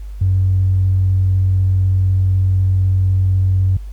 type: tone with tanh clipping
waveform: triangle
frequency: 94 Hz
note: F#2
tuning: 28 cents sharp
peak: -11 dBFS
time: 0.21-3.77 s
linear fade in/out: 5 ms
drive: 4 dB
effects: added 50 Hz sine -26 dBFS peak until 3.92 s + pink hiss -53 dBFS RMS until 3.92 s